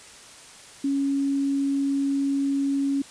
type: tone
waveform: sine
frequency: 277.2 Hz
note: C#4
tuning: in tune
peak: -21 dBFS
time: 0.84-3.02 s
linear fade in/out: 5 ms
effects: white hiss -46 dBFS RMS until 3.1 s + resampled to 22050 Hz